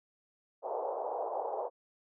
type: band-pass noise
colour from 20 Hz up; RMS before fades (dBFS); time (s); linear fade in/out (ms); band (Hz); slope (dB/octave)
white; -36; 0.62-1.7; 50; 420 to 900; 48
effects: none